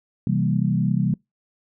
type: chord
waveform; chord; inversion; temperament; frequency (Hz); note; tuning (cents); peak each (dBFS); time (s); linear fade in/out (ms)
sine; C dominant seventh; none; equal; 130.81 / 164.81 / 196 / 233.1; C3 / E3 / G3 / Bb3; 0 / 0 / 0 / 0; -23 / -23 / -23 / -28; 0.27-1.14; 2
effects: noise-tail reverb RT60 0.2 s tail -26 dB re dry